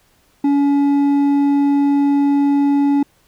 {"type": "tone with hard clipping", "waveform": "sine", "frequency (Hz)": 283, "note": "C#4", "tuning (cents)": 36, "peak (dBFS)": -13, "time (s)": [0.44, 3.03], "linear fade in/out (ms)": 5, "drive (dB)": 5, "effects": ["pink hiss -57 dBFS RMS until 3.27 s"]}